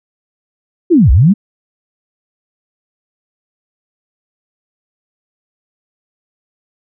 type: linear two-way sweep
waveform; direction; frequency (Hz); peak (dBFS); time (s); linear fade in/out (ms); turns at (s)
sine; down then up; 379.9 to 51.6 to 217.6; -4; 0.9-1.34; 20; 1.11
effects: none